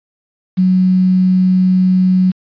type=tone with quantisation; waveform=sine; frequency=185 Hz; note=F#3; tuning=in tune; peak=-8 dBFS; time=0.57-2.32 s; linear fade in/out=20 ms; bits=6; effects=resampled to 11025 Hz